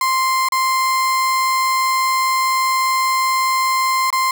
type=tone with dropouts; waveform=35% pulse; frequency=1046.5 Hz; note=C6; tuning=in tune; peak=-13 dBFS; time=0.01-4.31 s; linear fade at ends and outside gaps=2 ms; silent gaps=0.487-0.521 / 4.104-4.127 s; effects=none